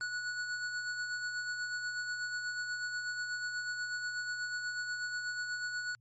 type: tone with tremolo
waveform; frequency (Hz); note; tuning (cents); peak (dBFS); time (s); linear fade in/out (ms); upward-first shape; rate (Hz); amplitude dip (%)
square; 1469; F#6; -13; -34; 0.01-5.95; 0; sine; 8.2; 40
effects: added 118 Hz sine -65 dBFS peak until 6 s + MP3 32 kbps